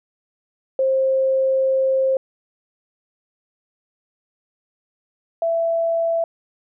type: tone pair in turn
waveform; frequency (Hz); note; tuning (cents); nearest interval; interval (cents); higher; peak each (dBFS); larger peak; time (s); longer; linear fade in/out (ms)
sine; 530 / 665.6; C5 / E5; +22 / +17; major third; 395; second; -15 / -17; first; 0.79-2.17 / 5.42-6.24; first; 2
effects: none